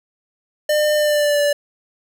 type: tone with pitch glide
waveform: square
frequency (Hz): 602 to 581.2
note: D5 to D5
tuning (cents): +43 to -18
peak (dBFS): -15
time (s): 0.69-1.53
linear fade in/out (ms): 5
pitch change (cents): -61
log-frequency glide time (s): 0.96-1.41
effects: none